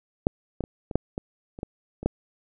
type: clicks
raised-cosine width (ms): 2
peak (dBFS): -6 / -15 / -18 / -20 / -7 / -16 / -26 / -17 / -22 / -8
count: 10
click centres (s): 0.269 / 0.607 / 0.639 / 0.912 / 0.956 / 1.179 / 1.589 / 1.631 / 2.03 / 2.06
effects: none